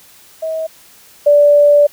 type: tone pair in turn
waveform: sine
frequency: 640 / 582.8 Hz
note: D#5 / D5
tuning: +49 / -13 cents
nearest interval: major second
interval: 162 cents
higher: first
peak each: -17 / -5 dBFS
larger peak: second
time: 0.42-0.67 / 1.26-1.87 s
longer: second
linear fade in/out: 10 ms
effects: white hiss -44 dBFS RMS until 1.92 s